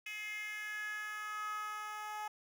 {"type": "tone with high-pass filter sweep", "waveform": "10% pulse", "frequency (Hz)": 423.5, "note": "G#4", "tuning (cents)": 34, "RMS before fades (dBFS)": -42, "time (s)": [0.06, 2.28], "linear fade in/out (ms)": 5, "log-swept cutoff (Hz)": [2400, 890], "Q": 5.5, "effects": []}